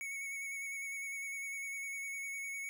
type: tone with vibrato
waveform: square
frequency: 2217 Hz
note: C#7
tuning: in tune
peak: -40 dBFS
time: 0.01-2.69 s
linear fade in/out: 0 ms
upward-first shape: square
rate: 9.9 Hz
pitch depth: 17 cents each way
effects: none